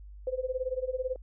sine tone with tremolo, 513 Hz, C5, 34 cents flat, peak -26 dBFS, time 0.27-1.16 s, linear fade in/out 2 ms, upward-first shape sine, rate 18 Hz, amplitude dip 90%, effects added 50 Hz sine -44 dBFS peak until 1.22 s

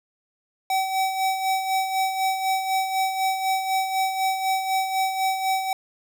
square tone with tremolo, 764 Hz, G5, 45 cents flat, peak -20 dBFS, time 0.7-5.73 s, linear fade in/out 2 ms, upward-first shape sine, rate 4 Hz, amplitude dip 55%, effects none

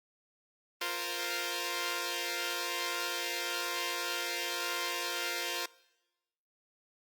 5% pulse chord, F suspended fourth, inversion none, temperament equal, 349.2 / 466.2 / 523.3 Hz, F4 / Bb4 / C5, 0 / 0 / 0 cents, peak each -26 dBFS, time 0.81-5.66 s, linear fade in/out 5 ms, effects noise-tail reverb RT60 1.0 s tail -22 dB re dry + Opus 32 kbps

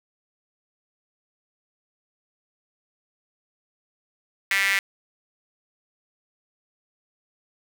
sawtooth tone with high-pass filter, 196 Hz, G3, in tune, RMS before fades -22 dBFS, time 4.51-4.79 s, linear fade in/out 2 ms, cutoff 2000 Hz, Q 5.3, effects none

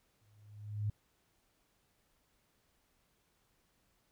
sine tone with exponential growth, 104.7 Hz, G#2, 15 cents sharp, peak -30 dBFS, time 0.21-0.9 s, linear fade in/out 5 ms, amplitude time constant 150 ms, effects pink hiss -75 dBFS RMS until 4.11 s

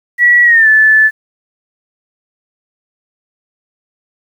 sine tone with pitch glide, 1935 to 1743.9 Hz, B6 to A6, -36 to -16 cents, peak -4 dBFS, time 0.18-1.11 s, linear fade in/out 50 ms, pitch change -180 cents, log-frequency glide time 0.44-0.68 s, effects 7-bit

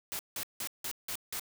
white noise bursts, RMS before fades -37 dBFS, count 6, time 0.12-1.396 s, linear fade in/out 0 ms, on 71 ms, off 170 ms, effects none

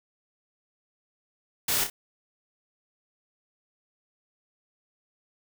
white noise with echo, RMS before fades -26 dBFS, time 1.68-1.84 s, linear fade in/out 5 ms, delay 30 ms, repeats 2, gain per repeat -7 dB, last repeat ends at 1.9 s, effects none

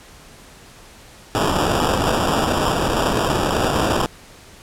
white noise with sample-and-hold, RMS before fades -19 dBFS, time 1.35-4.06 s, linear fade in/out 0 ms, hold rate 2100 Hz, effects pink hiss -44 dBFS RMS until 4.62 s + low-pass 11000 Hz 12 dB/octave

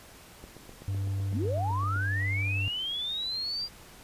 click train, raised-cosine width 2 ms, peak -32 dBFS, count 13, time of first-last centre 0.44-1.961 s, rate 7.89 Hz
triangle tone, 98 Hz, G2, in tune, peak -26 dBFS, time 0.88-2.68 s, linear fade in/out 0 ms
sine linear sweep, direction up, 133.1 to 4807 Hz, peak -30 dBFS, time 1.31-3.69 s, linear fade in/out 50 ms
effects pink hiss -51 dBFS RMS until 4.03 s + resampled to 32000 Hz

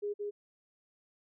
sine tone with echo, 411.5 Hz, G#4, 16 cents flat, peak -32 dBFS, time 0.02-0.14 s, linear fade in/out 20 ms, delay 170 ms, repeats 1, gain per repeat -2 dB, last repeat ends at 0.31 s, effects none

